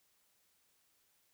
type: silence
effects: white hiss -74 dBFS RMS until 1.33 s